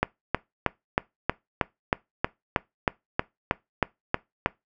click train, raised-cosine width 0.5 ms, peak -5 dBFS, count 15, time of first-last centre 0.03-4.46 s, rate 3.16 Hz, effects noise-tail reverb RT60 0.2 s tail -22 dB re dry

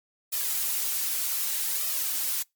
blue noise with flanger, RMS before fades -28 dBFS, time 0.32-2.43 s, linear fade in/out 10 ms, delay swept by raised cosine 1.6 to 6.4 ms, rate 0.65 Hz, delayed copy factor +0.7, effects noise-tail reverb RT60 0.2 s tail -26 dB re dry + MP3 96 kbps

